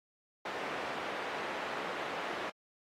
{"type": "band-pass noise", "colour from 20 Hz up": "pink", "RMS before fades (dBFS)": -39, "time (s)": [0.45, 2.5], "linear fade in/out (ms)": 5, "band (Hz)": [450, 2100], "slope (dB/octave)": 12, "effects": ["AAC 48 kbps"]}